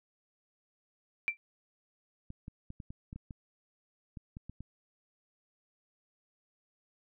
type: tone with exponential decay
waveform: sine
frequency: 2349 Hz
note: D7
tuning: in tune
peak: -23 dBFS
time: 1.28-1.37 s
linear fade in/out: 0 ms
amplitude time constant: 18 ms
type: clicks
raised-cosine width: 5 ms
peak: -31 dBFS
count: 12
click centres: 2.304 / 2.481 / 2.704 / 2.802 / 2.905 / 3.129 / 3.16 / 3.308 / 4.172 / 4.369 / 4.496 / 4.606 s
effects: none